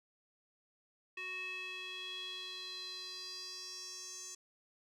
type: tone with band-pass filter sweep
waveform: square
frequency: 370 Hz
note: F#4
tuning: in tune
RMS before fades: -45 dBFS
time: 1.17-4.35 s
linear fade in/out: 5 ms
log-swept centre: 2400 to 6600 Hz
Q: 5.6
effects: none